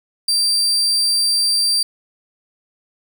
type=tone; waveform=35% pulse; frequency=4699 Hz; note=D8; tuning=in tune; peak=-13 dBFS; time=0.28-1.83 s; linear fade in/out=5 ms; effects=7-bit